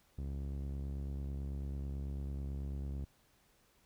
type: tone with low-pass filter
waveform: sawtooth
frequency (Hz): 69.1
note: C#2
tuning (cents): -5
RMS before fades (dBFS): -40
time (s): 0.18-3.05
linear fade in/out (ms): 5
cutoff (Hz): 310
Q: 0.53
effects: pink hiss -70 dBFS RMS until 3.85 s